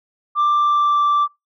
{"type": "tone with pitch glide", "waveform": "sine", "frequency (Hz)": [1181, 1170.1], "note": ["D6", "D6"], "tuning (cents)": [9, -7], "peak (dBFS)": -11, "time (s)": [0.35, 1.28], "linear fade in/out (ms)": 50, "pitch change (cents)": -16, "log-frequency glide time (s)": [0.54, 1.03], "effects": ["noise-tail reverb RT60 0.2 s tail -22 dB re dry", "tanh soft clip ceiling -12 dBFS"]}